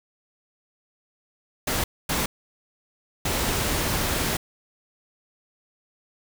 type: noise bursts at uneven times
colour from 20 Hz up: pink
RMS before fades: -25 dBFS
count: 3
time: 1.67-1.84 / 2.09-2.26 / 3.25-4.37 s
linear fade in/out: 5 ms
effects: none